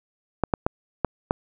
clicks, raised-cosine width 1 ms, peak -6 dBFS, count 5, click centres 0.437 / 0.538 / 0.665 / 1.047 / 1.309 s, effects none

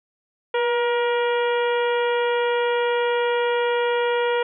harmonic tone with a mistuned harmonic, 474.4 Hz, A#4, 30 cents sharp, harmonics 1 / 2 / 3 / 4 / 5 / 6 / 7, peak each -20 / -26 / -30 / -32 / -34 / -36 / -37 dBFS, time 0.54-4.43 s, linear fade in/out 5 ms, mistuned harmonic 1, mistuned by +29 cents, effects none

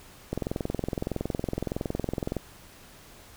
click train, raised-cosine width 2 ms, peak -15 dBFS, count 45, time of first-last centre 0.33-2.367 s, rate 21.6 Hz, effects pink hiss -51 dBFS RMS until 3.36 s

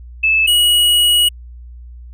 sine / square tone pair in turn, 2618 / 2909 Hz, E7 / F#7, -13 / -30 cents, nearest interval major second, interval 183 cents, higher second, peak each -10 dBFS, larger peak neither, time 0.23-0.47 / 0.47-1.29 s, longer second, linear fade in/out 10 ms, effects added 60 Hz sine -32 dBFS peak until 2.13 s

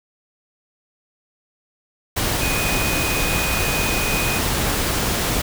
sine tone in noise, 2489 Hz, D#7, in tune, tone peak -25 dBFS, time 2.41-4.39 s, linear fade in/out 10 ms, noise pink, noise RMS -21 dBFS, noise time 2.16-5.42 s, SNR -7 dB, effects none

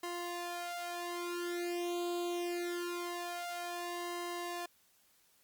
sawtooth tone with flanger, 349.2 Hz, F4, in tune, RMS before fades -39 dBFS, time 0.03-4.66 s, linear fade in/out 5 ms, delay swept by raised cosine 1 to 2.6 ms, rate 0.24 Hz, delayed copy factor +1, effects white hiss -69 dBFS RMS until 5.43 s + Opus 48 kbps

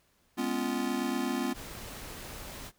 square chord, C# dominant seventh, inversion second, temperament just, 207.9 / 249.5 / 277.2 / 346.5 Hz, G#3 / B3 / C#4 / E#4, +2 / +18 / 0 / -14 cents, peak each -39 / -33 / -36 / -37 dBFS, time 0.37-1.54 s, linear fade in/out 20 ms
pink noise, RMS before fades -43 dBFS, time 1.53-2.72 s, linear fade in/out 50 ms
effects pink hiss -69 dBFS RMS until 2.78 s

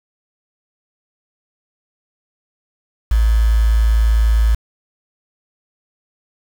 sine tone with quantisation, 55.3 Hz, A1, 9 cents sharp, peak -10 dBFS, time 3.11-4.55 s, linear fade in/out 5 ms, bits 5, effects none

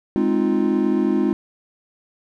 triangle chord, F minor seventh, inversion first, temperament equal, 207.7 / 261.6 / 311.1 / 349.2 Hz, Ab3 / C4 / Eb4 / F4, 0 / 0 / 0 / 0 cents, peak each -20 dBFS, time 0.16-1.33 s, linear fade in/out 0 ms, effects none

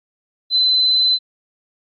sine tone, 4041 Hz, B7, 39 cents sharp, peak -12 dBFS, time 0.5-1.19 s, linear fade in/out 50 ms, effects AAC 64 kbps

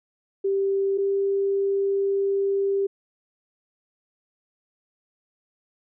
sine tone pair in turn, 392 / 394.7 Hz, G4 / G4, 0 / +12 cents, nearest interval unison, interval 12 cents, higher second, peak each -20 dBFS, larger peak neither, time 0.44-0.98 / 0.98-2.87 s, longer second, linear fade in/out 10 ms, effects none

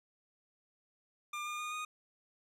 25% pulse tone with pitch steps, 1198 / 1210.5 / 1223.2 / 1236 Hz, D6 / D#6 / D#6 / D#6, +34 / -48 / -30 / -12 cents, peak -34 dBFS, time 1.33-1.85 s, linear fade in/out 5 ms, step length 130 ms, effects low-pass 10000 Hz 12 dB/octave

